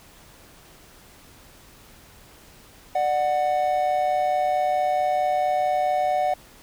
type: tone pair together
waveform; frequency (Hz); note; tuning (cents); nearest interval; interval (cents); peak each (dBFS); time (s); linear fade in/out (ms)
triangle; 595.5 / 740; D5 / F#5; +24 / 0; major third; 376; -23 / -19; 2.95-6.34; 5
effects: pink hiss -50 dBFS RMS until 6.62 s